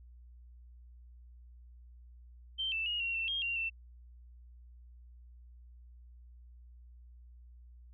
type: tone with pitch steps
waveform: sine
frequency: 3124 / 2656 / 2874 / 2741 / 2690 / 3232 / 2763 / 2682 Hz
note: G7 / E7 / F7 / F7 / E7 / G#7 / F7 / E7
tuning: -7 / +12 / +49 / -33 / +34 / -48 / -19 / +29 cents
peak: -32 dBFS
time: 2.58-3.7 s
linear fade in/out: 20 ms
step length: 140 ms
effects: added 60 Hz sine -52 dBFS peak until 7.93 s